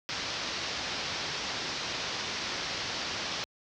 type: low-pass noise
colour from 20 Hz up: white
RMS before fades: -35 dBFS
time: 0.09-3.44 s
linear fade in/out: 0 ms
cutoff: 5700 Hz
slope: 48 dB/octave
effects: high-pass 60 Hz 12 dB/octave